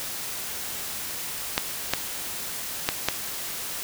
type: clicks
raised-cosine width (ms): 0.2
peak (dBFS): -3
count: 4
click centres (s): 1.579 / 1.936 / 2.889 / 3.086
effects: white hiss -33 dBFS RMS until 3.83 s